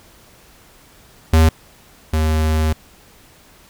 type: tone pair in turn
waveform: square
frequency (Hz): 80.1 / 78.41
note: E2 / D#2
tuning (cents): -49 / +14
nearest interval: unison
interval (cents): 37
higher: first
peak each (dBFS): -9 / -15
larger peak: first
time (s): 1.33-1.49 / 2.13-2.73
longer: second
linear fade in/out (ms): 5
effects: pink hiss -48 dBFS RMS until 3.69 s